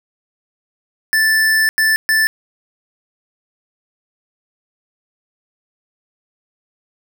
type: tone bursts at uneven times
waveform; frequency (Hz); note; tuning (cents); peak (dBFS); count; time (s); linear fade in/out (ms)
square; 1760; A6; 0; -12; 3; 1.13-1.69 / 1.78-1.96 / 2.09-2.27; 0
effects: none